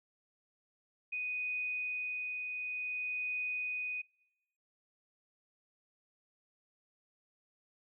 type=tone with tremolo; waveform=sine; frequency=2489 Hz; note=D#7; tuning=in tune; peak=-33 dBFS; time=1.12-4.02 s; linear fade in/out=10 ms; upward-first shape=triangle; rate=0.55 Hz; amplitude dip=35%; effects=noise-tail reverb RT60 1.0 s tail -25 dB re dry